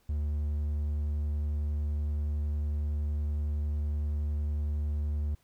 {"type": "tone", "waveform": "triangle", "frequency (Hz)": 74.1, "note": "D2", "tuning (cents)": 16, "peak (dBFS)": -26, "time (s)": [0.09, 5.35], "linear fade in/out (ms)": 5, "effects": ["pink hiss -69 dBFS RMS until 5.43 s"]}